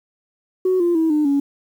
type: tone with pitch steps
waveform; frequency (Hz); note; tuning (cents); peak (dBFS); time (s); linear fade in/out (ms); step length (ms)
sine; 371.2 / 346.3 / 323.1 / 301.5 / 281.3; F#4 / F4 / E4 / D4 / C#4; +6 / -15 / -35 / +46 / +26; -13; 0.65-1.4; 5; 150
effects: tanh soft clip ceiling -11 dBFS + 8-bit